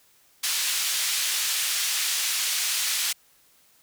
pink band-pass noise, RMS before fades -26 dBFS, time 0.43-3.13 s, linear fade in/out 10 ms, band 2800 to 13000 Hz, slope 12 dB/octave, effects white hiss -60 dBFS RMS until 3.82 s

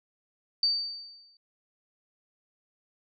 sine tone with exponential decay, 4607 Hz, D8, 34 cents flat, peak -20 dBFS, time 0.63-1.37 s, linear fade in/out 2 ms, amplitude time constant 160 ms, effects none

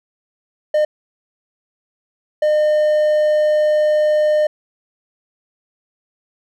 triangle tone bursts at uneven times, 607 Hz, D#5, 43 cents flat, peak -10 dBFS, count 2, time 0.74-0.85 / 2.42-4.47 s, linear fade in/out 5 ms, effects none

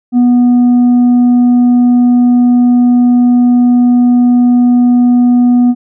sine tone with tanh clipping, 244.6 Hz, B3, 16 cents flat, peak -5 dBFS, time 0.12-5.75 s, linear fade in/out 50 ms, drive 3 dB, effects none

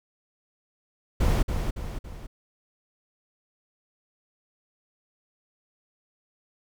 brown noise with echo, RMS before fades -21 dBFS, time 1.2-1.43 s, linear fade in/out 10 ms, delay 280 ms, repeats 3, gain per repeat -6 dB, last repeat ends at 2.27 s, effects none

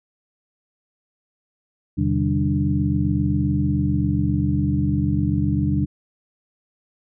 sine tone cluster, 82.6 / 130.7 / 150.9 / 198.1 / 294.8 Hz, E2 / C3 / D3 / G3 / D4, +4 / -1 / +47 / +18 / +7 cents, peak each -24 dBFS, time 1.97-5.86 s, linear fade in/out 20 ms, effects none

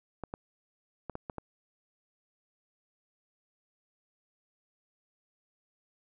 clicks, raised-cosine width 1 ms, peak -23 dBFS, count 6, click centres 0.237 / 0.339 / 1.097 / 1.154 / 1.298 / 1.383 s, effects none

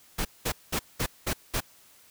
pink noise bursts, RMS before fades -28 dBFS, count 6, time 0.18-1.606 s, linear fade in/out 10 ms, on 71 ms, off 200 ms, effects white hiss -57 dBFS RMS until 2.1 s

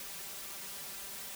white noise with comb filter, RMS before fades -44 dBFS, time 0-1.35 s, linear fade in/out 2 ms, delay 5.1 ms, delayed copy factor +0.75, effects none

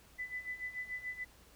sine tone with tremolo, 1999 Hz, B6, 20 cents sharp, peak -36 dBFS, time 0.18-1.25 s, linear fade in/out 20 ms, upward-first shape sine, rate 6.9 Hz, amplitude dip 80%, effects added 60 Hz sine -65 dBFS peak until 1.55 s + pink hiss -62 dBFS RMS until 1.55 s

